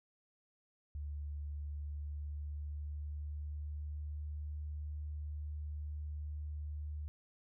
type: tone with pitch glide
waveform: sine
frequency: 73.2 to 74.82 Hz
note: D2 to D2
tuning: -5 to +33 cents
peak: -39 dBFS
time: 0.95-7.08 s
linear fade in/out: 0 ms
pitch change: +38 cents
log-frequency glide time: 1.48-4.47 s
effects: none